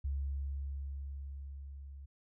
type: tone with level ramp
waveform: sine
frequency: 69.3 Hz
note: C#2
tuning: in tune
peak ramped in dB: -32 to -46 dBFS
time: 0.04-2.06 s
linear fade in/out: 10 ms
effects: none